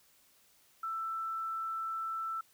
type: tone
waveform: sine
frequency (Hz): 1328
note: E6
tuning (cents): +12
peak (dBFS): -34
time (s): 0.83-2.41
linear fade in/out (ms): 5
effects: white hiss -66 dBFS RMS until 2.53 s